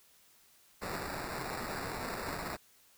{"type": "noise with sample-and-hold", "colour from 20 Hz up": "blue", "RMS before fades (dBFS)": -39, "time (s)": [0.81, 2.57], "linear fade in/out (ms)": 20, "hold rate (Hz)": 3150, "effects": ["white hiss -64 dBFS RMS until 2.97 s"]}